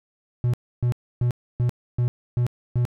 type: tone bursts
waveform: triangle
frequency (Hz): 121.8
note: B2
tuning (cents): -24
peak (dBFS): -16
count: 7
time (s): 0.44-2.852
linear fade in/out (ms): 0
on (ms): 96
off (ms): 290
effects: none